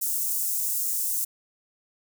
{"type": "high-pass noise", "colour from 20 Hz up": "white", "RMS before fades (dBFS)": -27, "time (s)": [0.01, 1.25], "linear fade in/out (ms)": 10, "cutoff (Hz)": 7000, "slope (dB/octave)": 24, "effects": []}